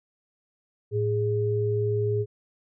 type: tone pair together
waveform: sine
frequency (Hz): 110 / 413.5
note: A2 / G#4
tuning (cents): 0 / -8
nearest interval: octave + major seventh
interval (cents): 2292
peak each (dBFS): -25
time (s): 0.91-2.26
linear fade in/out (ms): 50
effects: none